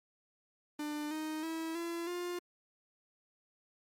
45% pulse tone with pitch steps, 298.3 / 311.1 / 324.5 / 338.5 / 353.1 Hz, D4 / D#4 / E4 / E4 / F4, +27 / 0 / -27 / +46 / +19 cents, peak -36 dBFS, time 0.79-2.39 s, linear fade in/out 5 ms, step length 320 ms, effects MP3 64 kbps

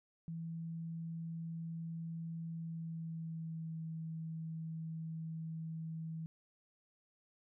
sine tone with pitch glide, 164.81 to 161.42 Hz, E3 to E3, 0 to -36 cents, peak -40 dBFS, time 0.28-6.26 s, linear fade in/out 0 ms, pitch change -36 cents, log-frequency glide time 2.5-3.81 s, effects none

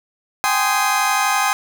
30% pulse chord, Ab major seventh, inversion third, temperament just, 778.7 / 830.6 / 1038.3 / 1245.9 Hz, G5 / Ab5 / C6 / Eb6, -12 / 0 / -14 / +2 cents, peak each -19 dBFS, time 0.44-1.53 s, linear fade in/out 0 ms, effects none

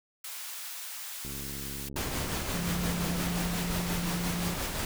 white high-pass noise, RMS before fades -40 dBFS, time 0.24-1.89 s, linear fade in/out 5 ms, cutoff 910 Hz, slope 12 dB/octave
click train, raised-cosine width 3 ms, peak -30 dBFS, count 145, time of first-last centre 1.25-3.328 s, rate 69.3 Hz
pink noise with tremolo, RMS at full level -32 dBFS, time 1.96-4.85 s, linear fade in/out 2 ms, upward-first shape sine, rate 5.7 Hz, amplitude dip 35%
sine tone with vibrato, 174.5 Hz, F3, 1 cent flat, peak -31 dBFS, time 2.54-4.54 s, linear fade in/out 0 ms, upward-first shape triangle, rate 8.8 Hz, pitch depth 10 cents each way
effects none

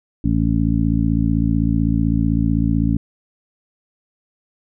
harmonic tone, 55.8 Hz, A1, 25 cents sharp, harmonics 1 / 2 / 3 / 4 / 5, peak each -21 / -21 / -21 / -21 / -21 dBFS, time 0.24-2.97 s, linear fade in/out 5 ms, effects none

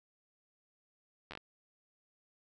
slowing click train, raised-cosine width 0.3 ms, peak -28 dBFS, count 5, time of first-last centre 1.31-1.374 s, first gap 11 ms, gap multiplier 1.26, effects none

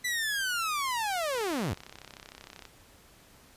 sawtooth linear sweep, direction down, 2000 to 70.8 Hz, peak -25 dBFS, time 0.04-1.74 s, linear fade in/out 10 ms
click train, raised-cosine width 0.2 ms, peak -27 dBFS, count 44, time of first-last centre 1.35-2.653 s, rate 33 Hz
effects pink hiss -57 dBFS RMS until 3.56 s + resampled to 32000 Hz

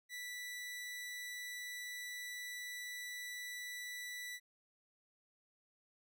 sawtooth tone, 1969 Hz, B6, 6 cents flat, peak -40 dBFS, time 0.09-4.4 s, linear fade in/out 50 ms, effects none

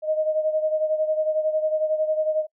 sine beating tone pair, 620 / 631 Hz, D#5 / D#5, -6 / +24 cents, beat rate 11 Hz, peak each -21 / -27 dBFS, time 0.02-2.47 s, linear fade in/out 50 ms, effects noise-tail reverb RT60 0.1 s tail -26 dB re dry

